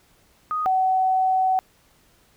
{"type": "tone pair in turn", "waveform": "sine", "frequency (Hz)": [1244.5, 753], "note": ["D#6", "F#5"], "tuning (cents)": [0, 30], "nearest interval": "major sixth", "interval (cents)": 870, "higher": "first", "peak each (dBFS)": [-22, -17], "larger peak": "second", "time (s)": [[0.51, 0.66], [0.66, 1.59]], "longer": "second", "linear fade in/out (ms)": 0, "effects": ["pink hiss -59 dBFS RMS until 2.36 s"]}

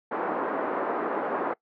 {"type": "band-pass noise", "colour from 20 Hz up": "pink", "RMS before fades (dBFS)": -29, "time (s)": [0.11, 1.54], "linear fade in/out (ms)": 10, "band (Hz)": [290, 1400], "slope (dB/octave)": 24, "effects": ["noise-tail reverb RT60 0.1 s tail -22 dB re dry"]}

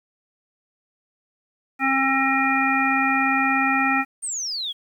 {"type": "harmonic tone", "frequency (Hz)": 268.3, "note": "C4", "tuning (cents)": 44, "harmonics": [1, 3, 5, 7, 9], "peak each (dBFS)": [-24, -24, -24, -24, -24], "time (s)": [1.79, 4.05], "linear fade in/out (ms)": 50}
{"type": "exponential sweep", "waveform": "sine", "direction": "down", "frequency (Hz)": [9010, 3199], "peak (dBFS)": -25, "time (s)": [4.22, 4.73], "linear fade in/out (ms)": 20}
{"effects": ["9-bit"]}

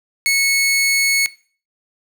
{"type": "tone", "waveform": "sawtooth", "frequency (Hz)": 2200, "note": "C#7", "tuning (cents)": -14, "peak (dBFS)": -10, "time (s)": [0.26, 1.26], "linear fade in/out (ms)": 0, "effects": ["noise-tail reverb RT60 0.4 s tail -18 dB re dry"]}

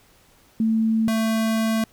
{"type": "tone pair in turn", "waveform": ["sine", "square"], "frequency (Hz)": [222.5, 222.5], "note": ["A3", "A3"], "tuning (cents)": [20, 20], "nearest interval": "unison", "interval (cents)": 0, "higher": "neither", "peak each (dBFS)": [-17, -20], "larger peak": "first", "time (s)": [[0.6, 1.08], [1.08, 1.84]], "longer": "second", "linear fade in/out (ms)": 2, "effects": ["pink hiss -56 dBFS RMS until 1.92 s"]}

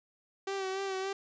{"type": "tone with vibrato", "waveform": "sawtooth", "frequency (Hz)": 385.4, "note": "G4", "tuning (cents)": -29, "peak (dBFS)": -29, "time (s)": [0.47, 1.13], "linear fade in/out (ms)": 5, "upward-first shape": "sine", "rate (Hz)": 3.5, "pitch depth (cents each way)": 35, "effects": ["resampled to 16000 Hz", "11-bit"]}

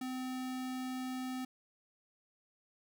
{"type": "tone", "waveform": "square", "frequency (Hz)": 256.7, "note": "C4", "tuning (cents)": -33, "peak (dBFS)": -38, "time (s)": [0.01, 1.45], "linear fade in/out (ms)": 5, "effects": []}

